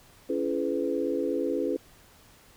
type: tone cluster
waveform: sine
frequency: 278.9 / 336.7 / 425.1 / 502 Hz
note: C#4 / E4 / G#4 / B4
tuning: +11 / +37 / +40 / +28 cents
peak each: -31 dBFS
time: 0.29-1.77 s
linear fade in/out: 10 ms
effects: pink hiss -56 dBFS RMS until 2.56 s